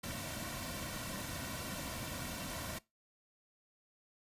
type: noise with comb filter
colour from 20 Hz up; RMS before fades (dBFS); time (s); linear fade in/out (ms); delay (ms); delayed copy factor
pink; -42; 0.03-2.79; 10; 2.4; -0.65
effects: noise-tail reverb RT60 0.2 s tail -20 dB re dry + resampled to 32000 Hz